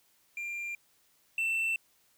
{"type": "tone pair in turn", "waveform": "triangle", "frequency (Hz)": [2386, 2678], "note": ["D7", "E7"], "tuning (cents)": [27, 27], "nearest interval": "major second", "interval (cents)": 200, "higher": "second", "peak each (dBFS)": [-33, -26], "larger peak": "second", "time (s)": [[0.37, 0.75], [1.38, 1.76]], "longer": "neither", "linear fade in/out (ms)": 2, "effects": ["white hiss -68 dBFS RMS until 2.17 s"]}